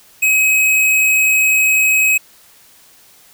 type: tone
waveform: square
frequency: 2544 Hz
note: D#7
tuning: 38 cents sharp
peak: -11 dBFS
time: 0.22-2.18 s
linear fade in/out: 10 ms
effects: white hiss -47 dBFS RMS until 3.33 s